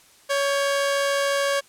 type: tone pair together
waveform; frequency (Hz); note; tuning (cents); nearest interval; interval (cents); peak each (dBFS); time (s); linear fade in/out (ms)
sawtooth; 559.6 / 1605; C#5 / G6; +16 / +40; octave + tritone; 1824; -17 / -26; 0.29-1.61; 20
effects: white hiss -54 dBFS RMS until 1.68 s + low-pass 11000 Hz 12 dB/octave